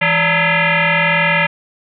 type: tone with frequency modulation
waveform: sine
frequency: 164.81 Hz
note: E3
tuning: in tune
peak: -11 dBFS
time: 0.01-1.47 s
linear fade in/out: 10 ms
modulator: 371 Hz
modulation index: 6.9
effects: none